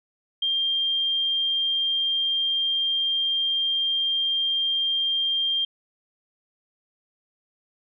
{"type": "tone", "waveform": "sine", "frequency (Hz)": 3192, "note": "G7", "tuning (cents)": 31, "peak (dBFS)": -21, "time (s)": [0.42, 5.65], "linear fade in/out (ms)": 5, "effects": []}